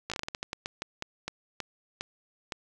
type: slowing click train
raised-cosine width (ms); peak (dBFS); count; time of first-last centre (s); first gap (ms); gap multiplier
0.2; -16; 17; 0.1-2.522; 16; 1.26
effects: none